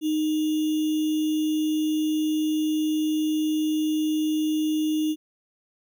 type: tone with sample-and-hold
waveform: sine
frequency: 309.2 Hz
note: D#4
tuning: 11 cents flat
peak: -21 dBFS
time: 0.01-5.16 s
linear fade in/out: 50 ms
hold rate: 3150 Hz
effects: none